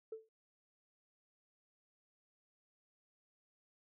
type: tone with exponential decay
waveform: sine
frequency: 442.3 Hz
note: A4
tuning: 9 cents sharp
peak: -38 dBFS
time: 0.12-0.29 s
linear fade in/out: 5 ms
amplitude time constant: 35 ms
effects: tanh soft clip ceiling -36 dBFS